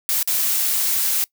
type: noise with dropouts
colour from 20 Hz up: blue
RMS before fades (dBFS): -20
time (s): 0.09-1.24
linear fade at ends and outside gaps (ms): 0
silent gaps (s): 0.228-0.275
effects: noise-tail reverb RT60 0.1 s tail -23 dB re dry